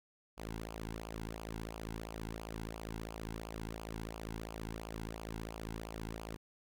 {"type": "tone with flanger", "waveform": "sawtooth", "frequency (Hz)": 55, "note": "A1", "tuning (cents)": 0, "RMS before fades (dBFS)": -44, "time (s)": [0.37, 6.37], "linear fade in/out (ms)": 20, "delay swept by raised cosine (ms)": [0.51, 1.71], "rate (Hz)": 2.9, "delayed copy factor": -0.7, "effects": []}